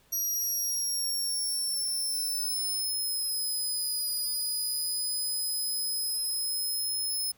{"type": "exponential two-way sweep", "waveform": "15% pulse", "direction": "down then up", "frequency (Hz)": [5760, 4936, 5190], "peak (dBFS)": -23, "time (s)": [0.12, 7.32], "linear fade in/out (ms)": 10, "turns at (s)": 4.12, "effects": ["pink hiss -63 dBFS RMS until 7.37 s"]}